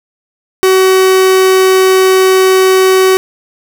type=tone; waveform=45% pulse; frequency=377.2 Hz; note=F#4; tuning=33 cents sharp; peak=-5 dBFS; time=0.63-3.17 s; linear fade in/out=0 ms; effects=7-bit